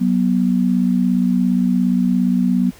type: tone pair together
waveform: sine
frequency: 186.34 / 243.6 Hz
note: F#3 / B3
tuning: +13 / -24 cents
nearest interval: perfect fourth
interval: 463 cents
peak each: -16 dBFS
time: 0-2.71 s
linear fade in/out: 20 ms
effects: pink hiss -45 dBFS RMS until 2.79 s